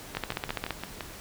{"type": "two click trains", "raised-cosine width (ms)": 0.3, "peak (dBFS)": [-13, -17], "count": [9, 6], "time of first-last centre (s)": [[0.17, 0.707], [0.15, 1.008]], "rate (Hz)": [14.9, 5.83], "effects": ["pink hiss -44 dBFS RMS until 1.2 s"]}